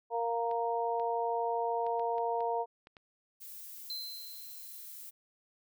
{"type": "harmonic tone", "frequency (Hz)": 232.8, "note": "A#3", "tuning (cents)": -2, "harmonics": [2, 3, 4], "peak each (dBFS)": [-34, -34, -34], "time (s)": [0.1, 2.66], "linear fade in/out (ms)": 50}
{"type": "clicks", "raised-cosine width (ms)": 0.3, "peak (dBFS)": -36, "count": 8, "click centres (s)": [0.513, 0.998, 1.866, 1.996, 2.182, 2.406, 2.871, 2.968]}
{"type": "noise", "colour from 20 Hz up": "violet", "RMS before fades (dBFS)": -47, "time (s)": [3.4, 5.11], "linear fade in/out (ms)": 20}
{"type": "tone with exponential decay", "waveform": "sine", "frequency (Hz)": 4090, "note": "C8", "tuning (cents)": -40, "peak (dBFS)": -35, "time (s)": [3.9, 5.1], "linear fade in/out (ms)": 1, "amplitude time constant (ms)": 260}
{"effects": []}